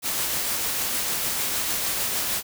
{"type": "noise with tremolo", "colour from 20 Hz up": "white", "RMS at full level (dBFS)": -25, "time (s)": [0.02, 2.43], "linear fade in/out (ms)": 50, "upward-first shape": "triangle", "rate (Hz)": 6.6, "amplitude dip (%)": 25, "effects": []}